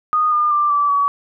sine tone with pitch steps, 1234 / 1208.6 / 1183.7 / 1159.4 / 1135.5 Hz, D#6 / D6 / D6 / D6 / C#6, -15 / +49 / +13 / -23 / +41 cents, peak -13 dBFS, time 0.13-1.08 s, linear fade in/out 0 ms, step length 190 ms, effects none

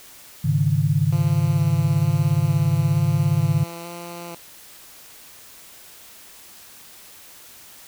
sine chord, Ab suspended fourth, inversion none, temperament equal, 103.83 / 138.59 / 155.56 Hz, Ab2 / Db3 / Eb3, 0 / 0 / 0 cents, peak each -23 / -20 / -20 dBFS, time 0.44-3.64 s, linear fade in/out 10 ms
10% pulse tone with vibrato, 170.7 Hz, F3, 39 cents flat, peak -25 dBFS, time 1.12-4.35 s, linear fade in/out 5 ms, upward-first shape square, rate 1.1 Hz, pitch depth 13 cents each way
effects white hiss -45 dBFS RMS until 7.87 s

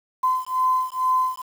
sine beating tone pair, 1024 / 1026.2 Hz, C6 / C6, -38 / -34 cents, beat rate 2.2 Hz, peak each -22 dBFS, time 0.23-1.42 s, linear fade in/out 10 ms, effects 7-bit

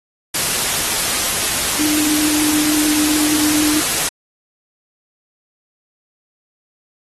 sine tone in noise, 302.6 Hz, D#4, 48 cents flat, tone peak -17 dBFS, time 1.79-3.8 s, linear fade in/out 5 ms, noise white, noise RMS -18 dBFS, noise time 0.34-4.09 s, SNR -2 dB, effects AAC 32 kbps

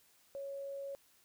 sine tone, 554.4 Hz, C#5, in tune, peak -40 dBFS, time 0.35-0.95 s, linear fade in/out 0 ms, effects white hiss -68 dBFS RMS until 1.24 s

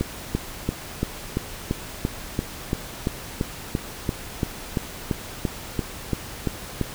click train, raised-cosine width 3 ms, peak -9 dBFS, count 21, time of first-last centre 0.01-6.813 s, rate 2.94 Hz, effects pink hiss -37 dBFS RMS until 6.94 s

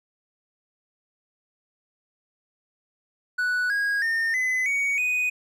triangle tone with pitch steps, 1480 / 1642.2 / 1822.1 / 2022 / 2243 / 2489 Hz, F#6 / G#6 / A#6 / B6 / C#7 / D#7, 0 / -20 / -40 / +40 / +20 / 0 cents, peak -20 dBFS, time 3.38-5.3 s, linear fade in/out 10 ms, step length 320 ms, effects none

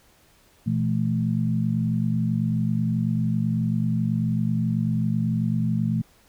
sine tone cluster, 120.3 / 168 / 218.6 Hz, B2 / E3 / A3, -45 / +33 / -11 cents, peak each -25 dBFS, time 0.66-6.02 s, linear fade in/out 10 ms, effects pink hiss -58 dBFS RMS until 6.28 s

